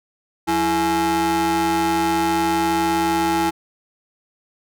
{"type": "ring-modulated tone", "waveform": "45% pulse", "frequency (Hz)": 253.9, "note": "B3", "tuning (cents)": 48, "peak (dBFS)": -14, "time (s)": [0.47, 3.51], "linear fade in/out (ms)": 20, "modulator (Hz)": 585, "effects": []}